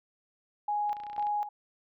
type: tone with tremolo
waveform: sine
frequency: 831 Hz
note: G#5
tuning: 1 cent sharp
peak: -27 dBFS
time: 0.68-1.49 s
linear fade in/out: 5 ms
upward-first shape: square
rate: 2 Hz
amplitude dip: 70%
type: clicks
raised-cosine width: 0.3 ms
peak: -33 dBFS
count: 12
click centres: 0.895 / 0.93 / 0.968 / 1.001 / 1.036 / 1.067 / 1.099 / 1.131 / 1.164 / 1.196 / 1.226 / 1.269 s
effects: none